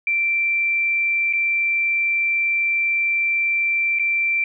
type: tone with dropouts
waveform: sine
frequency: 2349 Hz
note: D7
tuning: in tune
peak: -17 dBFS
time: 0.07-4.44 s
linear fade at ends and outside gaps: 2 ms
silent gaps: 1.328-1.334 / 3.988-3.995 s
effects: none